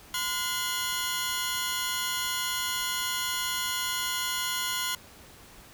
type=tone cluster; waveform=15% pulse; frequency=1025 / 1437 / 3377 Hz; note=C6 / F6 / G#7; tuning=-36 / +49 / +28 cents; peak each=-26 dBFS; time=0.14-4.95 s; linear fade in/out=2 ms; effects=pink hiss -51 dBFS RMS until 5.73 s